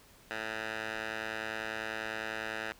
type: tone with band-pass filter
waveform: 10% pulse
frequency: 110 Hz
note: A2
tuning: in tune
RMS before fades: -38 dBFS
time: 0.31-2.72 s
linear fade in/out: 0 ms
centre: 1800 Hz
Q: 1.3
effects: pink hiss -59 dBFS RMS until 2.79 s

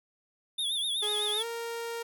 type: tone with vibrato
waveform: square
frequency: 3520 Hz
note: A7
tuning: in tune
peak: -29 dBFS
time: 0.58-1.43 s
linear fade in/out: 10 ms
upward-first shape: triangle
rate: 8 Hz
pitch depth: 120 cents each way
type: tone with pitch glide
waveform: sawtooth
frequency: 418.8 to 464.7 Hz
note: G#4 to A#4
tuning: +15 to -5 cents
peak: -30 dBFS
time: 1.02-2.03 s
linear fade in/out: 10 ms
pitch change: +180 cents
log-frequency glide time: 1.35-1.45 s
effects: none

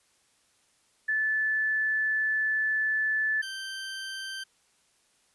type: tone pair in turn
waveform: sine / 20% pulse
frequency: 1743 / 1561.1 Hz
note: A6 / G6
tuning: -17 / -8 cents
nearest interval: major second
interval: 191 cents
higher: first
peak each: -24 / -30 dBFS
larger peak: first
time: 1.08-3.42 / 3.42-4.44 s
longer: first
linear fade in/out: 10 ms
effects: white hiss -67 dBFS RMS until 5.34 s + resampled to 24000 Hz

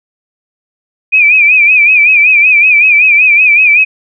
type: tone with vibrato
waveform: sine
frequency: 2432 Hz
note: D#7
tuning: 40 cents flat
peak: -3 dBFS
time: 1.12-3.85 s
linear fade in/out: 20 ms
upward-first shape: sine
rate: 5.3 Hz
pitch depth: 94 cents each way
effects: none

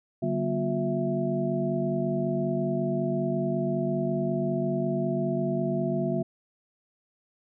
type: tone cluster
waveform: sine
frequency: 144.8 / 190.2 / 239.5 / 358.3 / 660 Hz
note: D3 / F#3 / A#3 / F4 / E5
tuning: -24 / +48 / +47 / +44 / +2 cents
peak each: -31 dBFS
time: 0.22-6.23 s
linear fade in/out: 10 ms
effects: none

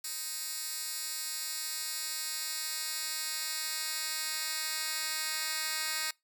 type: tone with high-pass filter sweep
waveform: 10% pulse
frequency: 313 Hz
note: D#4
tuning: 10 cents sharp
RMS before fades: -36 dBFS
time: 0.04-6.11 s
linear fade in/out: 5 ms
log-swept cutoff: 6100 to 2700 Hz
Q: 0.71
effects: noise-tail reverb RT60 0.2 s tail -24 dB re dry

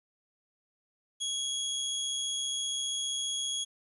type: tone with amplitude modulation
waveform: 25% pulse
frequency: 3322 Hz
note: G#7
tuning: in tune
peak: -26 dBFS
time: 1.2-3.65 s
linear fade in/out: 20 ms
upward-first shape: sine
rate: 135 Hz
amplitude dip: 30%
effects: resampled to 32000 Hz + 11-bit

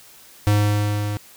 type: tone with level ramp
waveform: square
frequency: 103.83 Hz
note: G#2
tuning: in tune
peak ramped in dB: -14 to -24 dBFS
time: 0.47-1.17 s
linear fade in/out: 0 ms
effects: white hiss -47 dBFS RMS until 1.36 s

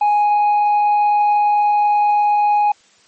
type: tone with tanh clipping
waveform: triangle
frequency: 830.6 Hz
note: G#5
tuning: in tune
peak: -12 dBFS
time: 0.01-2.72 s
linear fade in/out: 5 ms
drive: 7 dB
effects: white hiss -52 dBFS RMS until 3.07 s + MP3 32 kbps

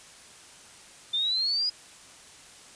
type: exponential sweep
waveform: sine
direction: up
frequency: 3549 to 4978 Hz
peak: -24 dBFS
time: 1.13-1.7 s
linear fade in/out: 10 ms
effects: white hiss -50 dBFS RMS until 2.75 s + resampled to 22050 Hz

